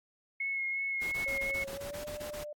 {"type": "tone with vibrato", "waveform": "sine", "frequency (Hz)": 2174, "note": "C#7", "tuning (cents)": -34, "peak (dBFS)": -31, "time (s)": [0.4, 1.64], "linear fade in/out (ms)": 5, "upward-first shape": "sine", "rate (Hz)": 2.8, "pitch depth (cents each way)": 19}
{"type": "noise bursts", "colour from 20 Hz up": "pink", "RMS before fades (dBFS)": -44, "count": 11, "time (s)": [1.01, 2.44], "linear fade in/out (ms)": 10, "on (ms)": 110, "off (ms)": 22}
{"type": "tone with pitch glide", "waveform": "sine", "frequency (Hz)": [549, 595.2], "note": ["C#5", "D5"], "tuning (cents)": [-17, 23], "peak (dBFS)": -39, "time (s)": [1.26, 2.53], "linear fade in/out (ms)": 5, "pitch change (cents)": 140, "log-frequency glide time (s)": [1.72, 2.04]}
{"effects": ["AAC 64 kbps"]}